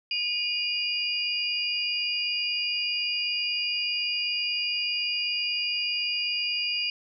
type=tone cluster; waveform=sine; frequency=2457 / 2855 / 4826 Hz; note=D#7 / F7 / D8; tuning=-22 / +37 / +46 cents; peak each=-30 dBFS; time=0.11-6.9 s; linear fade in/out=2 ms; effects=none